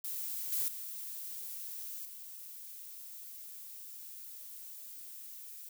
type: noise with level steps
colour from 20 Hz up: violet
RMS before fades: -39 / -33 / -43 / -48 dBFS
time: 0.04-5.69 s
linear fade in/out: 5 ms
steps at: 0.52 / 0.68 / 2.05 s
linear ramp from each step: 2 ms
effects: none